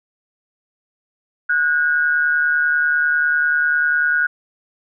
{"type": "tone pair together", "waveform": "sine", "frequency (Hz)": [1460.9, 1611], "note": ["F#6", "G6"], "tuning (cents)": [-22, 47], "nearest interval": "major second", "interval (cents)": 169, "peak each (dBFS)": [-15, -21], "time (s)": [1.49, 4.27], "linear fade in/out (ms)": 10, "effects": []}